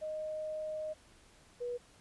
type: tone pair in turn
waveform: sine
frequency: 620 / 485.7 Hz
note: D#5 / B4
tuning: -6 / -29 cents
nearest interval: major third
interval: 423 cents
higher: first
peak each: -36 / -35 dBFS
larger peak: second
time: 0.01-0.94 / 1.6-1.78 s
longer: first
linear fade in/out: 20 ms
effects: pink hiss -62 dBFS RMS until 2 s + resampled to 24000 Hz